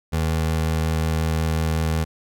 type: tone with vibrato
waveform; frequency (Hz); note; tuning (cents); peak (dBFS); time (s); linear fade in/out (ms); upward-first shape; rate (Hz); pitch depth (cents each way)
25% pulse; 79.8; D#2; +44; -16; 0.12-2.05; 20; sine; 5.5; 9
effects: none